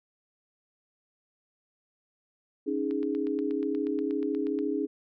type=chord; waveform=sine; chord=C# suspended second; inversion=none; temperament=equal; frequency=277.2 / 311.1 / 415.3 Hz; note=C#4 / D#4 / G#4; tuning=0 / 0 / 0 cents; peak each=-31 dBFS; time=2.66-4.87 s; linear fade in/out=20 ms
type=click train; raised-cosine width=0.3 ms; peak=-32 dBFS; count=15; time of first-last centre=2.91-4.589 s; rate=8.34 Hz
effects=none